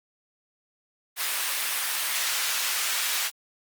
pink high-pass noise, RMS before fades -27 dBFS, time 1.16-3.31 s, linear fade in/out 50 ms, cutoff 1600 Hz, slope 12 dB/octave, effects Opus 32 kbps

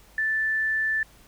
sine tone, 1760 Hz, A6, in tune, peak -22 dBFS, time 0.18-1.03 s, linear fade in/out 2 ms, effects added 50 Hz sine -55 dBFS peak until 1.27 s + pink hiss -55 dBFS RMS until 1.27 s

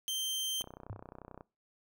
sawtooth tone, 3136 Hz, G7, in tune, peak -30 dBFS, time 0.08-0.62 s, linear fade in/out 0 ms
click train, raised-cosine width 1 ms, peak -33 dBFS, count 26, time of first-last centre 0.61-1.409 s, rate 31.3 Hz
sine tone with exponential decay, 103.6 Hz, G#2, 4 cents flat, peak -35 dBFS, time 0.9-1.04 s, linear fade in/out 0 ms, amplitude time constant 30 ms
effects noise-tail reverb RT60 0.3 s tail -23 dB re dry

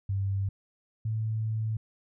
sine tone pair in turn, 98 / 110 Hz, G2 / A2, 0 / 0 cents, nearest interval major second, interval 200 cents, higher second, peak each -26 / -27 dBFS, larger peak first, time 0.09-0.49 / 1.05-1.77 s, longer second, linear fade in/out 5 ms, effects none

